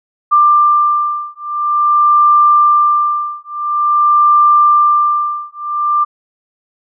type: beating tone pair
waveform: sine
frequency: 1187 / 1187.48 Hz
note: D6 / D6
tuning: +18 / +19 cents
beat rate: 0.48 Hz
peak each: -11 dBFS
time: 0.31-6.05 s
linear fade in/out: 20 ms
effects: none

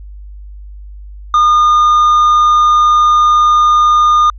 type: tone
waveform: triangle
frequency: 1217 Hz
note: D#6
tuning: 39 cents flat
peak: -4 dBFS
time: 1.34-4.3 s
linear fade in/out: 2 ms
effects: added 50 Hz sine -28 dBFS peak until 4.38 s + resampled to 16000 Hz

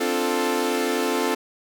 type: chord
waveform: sawtooth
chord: D minor seventh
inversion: third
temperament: equal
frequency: 261.6 / 293.7 / 349.2 / 440 Hz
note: C4 / D4 / F4 / A4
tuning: 0 / 0 / 0 / 0 cents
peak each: -23 / -26 / -23 / -21 dBFS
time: 0-1.35 s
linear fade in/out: 10 ms
effects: none

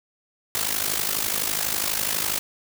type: noise with amplitude modulation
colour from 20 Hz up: white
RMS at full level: -22 dBFS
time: 0.55-2.39 s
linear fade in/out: 0 ms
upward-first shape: sine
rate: 52.1 Hz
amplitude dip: 75%
effects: none

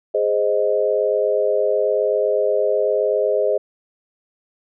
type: chord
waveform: sine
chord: Ab major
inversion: none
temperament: equal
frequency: 415.3 / 523.3 / 622.3 Hz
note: Ab4 / C5 / Eb5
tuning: 0 / 0 / 0 cents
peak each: -20 dBFS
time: 0.14-3.58 s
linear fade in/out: 10 ms
effects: none

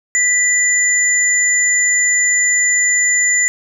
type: tone pair together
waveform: sine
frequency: 1975.5 / 7040 Hz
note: B6 / A8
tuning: 0 / 0 cents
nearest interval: octave + minor seventh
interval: 2200 cents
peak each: -14 dBFS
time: 0.15-3.48 s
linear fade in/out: 0 ms
effects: 7-bit

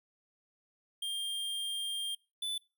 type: tone pair in turn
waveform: square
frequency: 3200 / 3494 Hz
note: G7 / A7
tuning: +35 / -13 cents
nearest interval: major second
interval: 152 cents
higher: second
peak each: -34 / -34 dBFS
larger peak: neither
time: 1.02-2.15 / 2.42-2.58 s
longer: first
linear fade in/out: 5 ms
effects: noise-tail reverb RT60 0.3 s tail -23 dB re dry

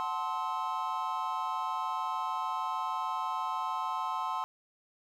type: chord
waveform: triangle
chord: F# half-diminished seventh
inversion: none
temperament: equal with one note detuned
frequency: 740 / 880 / 1046.5 / 1289.9 Hz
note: F#5 / A5 / C6 / E6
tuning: 0 / 0 / 0 / -38 cents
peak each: -38 / -35 / -32 / -37 dBFS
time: 0-4.44 s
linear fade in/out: 0 ms
effects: none

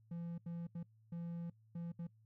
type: tone bursts at uneven times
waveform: triangle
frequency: 170 Hz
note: F3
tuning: 46 cents flat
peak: -39 dBFS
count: 6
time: 0.11-0.38 / 0.46-0.67 / 0.75-0.83 / 1.12-1.5 / 1.75-1.92 / 1.99-2.07 s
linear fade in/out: 5 ms
effects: noise-tail reverb RT60 0.1 s tail -23 dB re dry + added 110 Hz sine -65 dBFS peak until 2.25 s

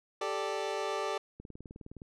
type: chord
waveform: 25% pulse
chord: G suspended second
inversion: none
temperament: equal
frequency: 392 / 440 / 587.3 Hz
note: G4 / A4 / D5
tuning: 0 / 0 / 0 cents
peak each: -33 dBFS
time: 0.21-1.18 s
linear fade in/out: 5 ms
type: click train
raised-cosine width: 3 ms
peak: -33 dBFS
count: 13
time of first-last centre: 1.4-2.019 s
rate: 19.4 Hz
effects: low-pass 6000 Hz 12 dB/octave

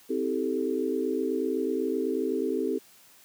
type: chord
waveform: sine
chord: A minor seventh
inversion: first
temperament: equal with one note detuned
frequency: 261.6 / 321.2 / 392 / 440 Hz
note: C4 / E4 / G4 / A4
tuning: 0 / -45 / 0 / 0 cents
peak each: -31 / -32 / -30 / -31 dBFS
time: 0.09-2.79 s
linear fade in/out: 20 ms
effects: white hiss -56 dBFS RMS until 3.24 s + high-pass 80 Hz 12 dB/octave

